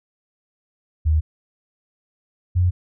sine tone pair in turn, 77.78 / 89.57 Hz, D#2 / F2, 0 / +44 cents, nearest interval major second, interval 244 cents, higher second, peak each -14 dBFS, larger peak neither, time 1.05-1.21 / 2.55-2.71 s, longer neither, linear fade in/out 20 ms, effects none

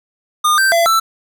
square tone with pitch steps, 1216 / 1562 / 676 / 1329 Hz, D#6 / G6 / E5 / E6, -40 / -7 / +43 / +14 cents, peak -11 dBFS, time 0.44-1 s, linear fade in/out 10 ms, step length 140 ms, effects none

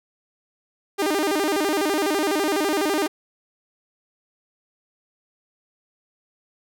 sawtooth tone with vibrato, 349.2 Hz, F4, in tune, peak -16 dBFS, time 0.98-3.08 s, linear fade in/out 20 ms, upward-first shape square, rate 12 Hz, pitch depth 230 cents each way, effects none

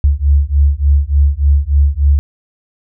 sine beating tone pair, 69.6 / 73 Hz, C#2 / D2, +8 / -10 cents, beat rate 3.4 Hz, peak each -11 dBFS, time 0.04-2.19 s, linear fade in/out 0 ms, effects none

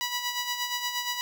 10% pulse tone with tremolo, 978 Hz, B5, 17 cents flat, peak -18 dBFS, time 0.01-1.21 s, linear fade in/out 0 ms, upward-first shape sine, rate 8.5 Hz, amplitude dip 55%, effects none

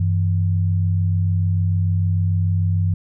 sine tone pair together, 95.32 / 162.1 Hz, G2 / E3, -48 / -29 cents, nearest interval major sixth, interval 919 cents, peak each -16 / -24 dBFS, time 0-2.94 s, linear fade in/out 5 ms, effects none

